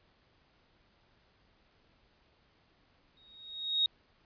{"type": "tone with exponential growth", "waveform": "sine", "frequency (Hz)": 3756, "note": "A#7", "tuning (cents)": 12, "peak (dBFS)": -23, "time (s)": [3.17, 3.86], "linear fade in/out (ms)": 2, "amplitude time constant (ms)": 150, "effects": ["pink hiss -68 dBFS RMS until 4.25 s", "resampled to 11025 Hz"]}